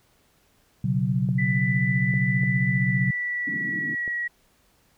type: chord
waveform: sine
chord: B suspended second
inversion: none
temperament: equal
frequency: 123.47 / 138.59 / 185 Hz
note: B2 / C#3 / F#3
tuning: 0 / 0 / 0 cents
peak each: -25 dBFS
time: 0.84-3.11 s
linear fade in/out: 5 ms
type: clicks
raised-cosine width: 2 ms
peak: -27 dBFS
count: 4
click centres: 1.289 / 2.139 / 2.435 / 4.078 s
type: tone with pitch glide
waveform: sine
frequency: 1985 to 1916.3 Hz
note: B6 to A#6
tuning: +8 to +47 cents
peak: -25 dBFS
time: 1.38-4.28 s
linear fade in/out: 10 ms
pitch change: -61 cents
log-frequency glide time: 2.68-4.14 s
type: band-pass noise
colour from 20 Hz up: white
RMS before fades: -35 dBFS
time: 3.47-3.95 s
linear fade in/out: 2 ms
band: 120 to 320 Hz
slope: 48 dB/octave
effects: pink hiss -63 dBFS RMS until 4.97 s